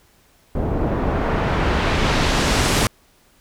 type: noise with low-pass filter sweep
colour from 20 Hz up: pink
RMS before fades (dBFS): -19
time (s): 0.55-2.87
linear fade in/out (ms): 2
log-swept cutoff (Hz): 520 to 11000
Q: 0.7
effects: pink hiss -56 dBFS RMS until 3.4 s